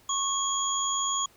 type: tone cluster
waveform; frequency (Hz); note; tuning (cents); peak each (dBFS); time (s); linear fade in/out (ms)
sine; 1097 / 3302 / 6790; C#6 / G#7 / G#8; -18 / -11 / +37; -29 / -32 / -29; 0.09-1.26; 5
effects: pink hiss -59 dBFS RMS until 1.36 s